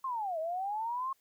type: linear two-way sweep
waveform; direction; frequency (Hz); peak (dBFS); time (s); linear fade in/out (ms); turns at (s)
sine; down then up; 1086 to 622.3 to 1086; -32; 0.04-1.13; 5; 0.39
effects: white hiss -72 dBFS RMS until 1.2 s